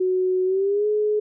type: tone with pitch glide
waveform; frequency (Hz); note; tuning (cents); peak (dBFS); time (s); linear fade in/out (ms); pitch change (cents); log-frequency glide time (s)
sine; 370 to 422.6; F#4 to G#4; 0 to +30; -18; 0-1.2; 10; +230; 0.45-0.87
effects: none